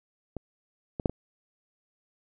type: clicks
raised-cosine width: 2 ms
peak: -21 / -19 / -9 / -21 dBFS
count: 4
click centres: 0.367 / 0.998 / 1.058 / 1.096 s
effects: none